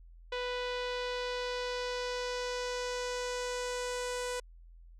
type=tone with low-pass filter sweep; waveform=sawtooth; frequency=494.8 Hz; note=B4; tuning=3 cents sharp; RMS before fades=-36 dBFS; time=0.32-4.4 s; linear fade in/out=5 ms; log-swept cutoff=3500 to 8600 Hz; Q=1.8; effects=added 42 Hz sine -51 dBFS peak until 4.99 s